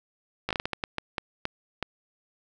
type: slowing click train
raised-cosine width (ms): 0.3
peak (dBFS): -12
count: 12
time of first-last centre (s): 0.49-1.827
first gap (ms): 16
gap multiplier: 1.37
effects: none